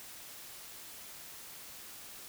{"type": "silence", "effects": ["white hiss -49 dBFS RMS until 2.28 s"]}